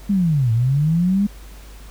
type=linear two-way sweep; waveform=sine; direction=down then up; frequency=207.7 to 110 to 207.7 Hz; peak=-14 dBFS; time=0.09-1.27 s; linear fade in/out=10 ms; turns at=0.52 s; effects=added 50 Hz sine -37 dBFS peak until 1.9 s + pink hiss -46 dBFS RMS until 1.9 s